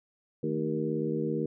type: harmonic tone with a mistuned harmonic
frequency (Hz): 78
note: D#2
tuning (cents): +5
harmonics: 2 / 3 / 4 / 5 / 6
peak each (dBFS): -34 / -34 / -34 / -34 / -34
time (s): 0.43-1.46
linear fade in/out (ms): 5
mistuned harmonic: 3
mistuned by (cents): -76
effects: none